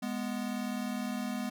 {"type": "tone pair together", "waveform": "square", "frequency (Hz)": [207.2, 246.9], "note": ["G#3", "B3"], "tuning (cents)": [-4, 0], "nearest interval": "minor third", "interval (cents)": 304, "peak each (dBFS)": [-37, -36], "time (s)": [0.02, 1.5], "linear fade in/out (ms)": 10, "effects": []}